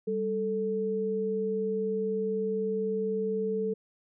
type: tone pair together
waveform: sine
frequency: 196 / 440 Hz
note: G3 / A4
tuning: 0 / 0 cents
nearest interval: octave + major second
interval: 1400 cents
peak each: -33 / -28 dBFS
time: 0.07-3.74 s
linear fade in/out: 10 ms
effects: none